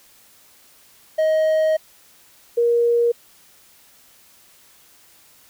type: tone pair in turn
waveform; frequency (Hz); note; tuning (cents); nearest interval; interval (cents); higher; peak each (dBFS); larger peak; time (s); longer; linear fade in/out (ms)
triangle / sine; 629 / 472.2; D#5 / A#4; +19 / +22; perfect fourth; 497; first; -13 / -14; first; 1.18-1.77 / 2.57-3.12; first; 10
effects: white hiss -52 dBFS RMS until 5.49 s